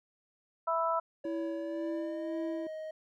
harmonic tone, 329.6 Hz, E4, in tune, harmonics 2 / 3 / 4, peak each -32 / -32 / -32 dBFS, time 0.67-1 s, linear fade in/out 10 ms
triangle tone with pitch glide, 565 to 626.9 Hz, C#5 to D#5, +33 to +13 cents, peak -36 dBFS, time 1.24-2.91 s, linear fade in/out 5 ms, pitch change +180 cents, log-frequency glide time 1.54-2.37 s
triangle tone with tremolo, 329.6 Hz, E4, in tune, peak -31 dBFS, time 1.25-2.67 s, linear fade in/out 2 ms, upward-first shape sine, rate 1.9 Hz, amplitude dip 40%
effects none

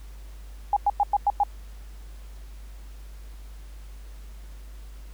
sine tone bursts, 816 Hz, G#5, 31 cents flat, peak -17 dBFS, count 6, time 0.73-1.435 s, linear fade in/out 2 ms, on 35 ms, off 99 ms, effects added 50 Hz sine -39 dBFS peak until 5.13 s + pink hiss -55 dBFS RMS until 5.13 s

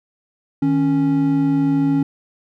triangle tone pair together, 155.56 / 277.2 Hz, D#3 / C#4, 0 / 0 cents, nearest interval minor seventh, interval 1000 cents, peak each -19 / -13 dBFS, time 0.62-2.03 s, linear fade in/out 5 ms, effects none

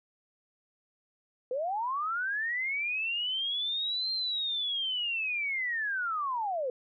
sine linear two-way sweep, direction up then down, 480.7 to 4186 to 480.7 Hz, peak -29 dBFS, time 1.51-6.7 s, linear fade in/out 2 ms, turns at 4.12 s, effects none

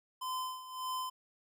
square tone with tremolo, 1025 Hz, C6, 36 cents flat, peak -35 dBFS, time 0.21-1.1 s, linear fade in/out 10 ms, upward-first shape sine, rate 1.7 Hz, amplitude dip 75%, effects none

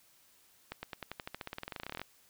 accelerating click train, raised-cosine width 0.3 ms, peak -23 dBFS, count 25, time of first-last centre 0.72-2.016 s, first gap 110 ms, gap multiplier 0.93, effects white hiss -65 dBFS RMS until 2.29 s

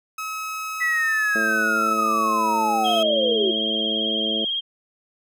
30% pulse tone, 1283 Hz, E6, 47 cents flat, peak -25 dBFS, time 0.18-3.03 s, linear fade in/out 5 ms
sine linear sweep, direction down, 1975.5 to 349.2 Hz, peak -19 dBFS, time 0.8-3.52 s, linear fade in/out 20 ms
harmonic tone, 110 Hz, A2, in tune, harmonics 2 / 3 / 4 / 5 / 6, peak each -29 / -31 / -32 / -33 / -34 dBFS, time 1.35-4.45 s, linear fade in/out 5 ms
sine tone with vibrato, 3216 Hz, G7, 44 cents sharp, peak -22 dBFS, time 2.84-4.61 s, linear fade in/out 20 ms, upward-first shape sine, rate 18 Hz, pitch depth 36 cents each way
effects none

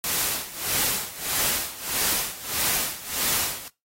white noise with tremolo, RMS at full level -23 dBFS, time 0.04-3.68 s, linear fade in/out 0 ms, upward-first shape sine, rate 1.6 Hz, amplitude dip 85%, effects noise-tail reverb RT60 0.2 s tail -19 dB re dry + AAC 48 kbps

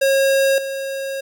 square tone with level steps, 543 Hz, C#5, 36 cents flat, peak -14 / -24 dBFS, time 0.01-1.21 s, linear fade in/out 10 ms, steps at 0.58 s, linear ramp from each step 2 ms, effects none

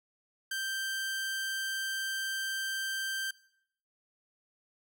sawtooth tone, 1568 Hz, G6, in tune, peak -29 dBFS, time 0.51-3.31 s, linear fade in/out 5 ms, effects noise-tail reverb RT60 0.7 s tail -21 dB re dry

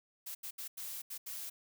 blue noise bursts at uneven times, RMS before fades -43 dBFS, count 6, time 0.26-0.35 / 0.43-0.51 / 0.58-0.68 / 0.77-1.02 / 1.1-1.18 / 1.26-1.5 s, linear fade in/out 10 ms, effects none

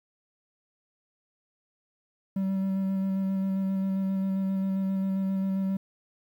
triangle tone with vibrato, 192.3 Hz, G3, 33 cents flat, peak -23 dBFS, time 2.36-5.77 s, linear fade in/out 5 ms, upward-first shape square, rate 7.5 Hz, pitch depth 10 cents each way, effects 10-bit

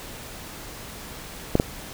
clicks, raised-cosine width 2 ms, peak -4 dBFS, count 2, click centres 1.554 / 1.599 s, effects pink hiss -39 dBFS RMS until 1.93 s

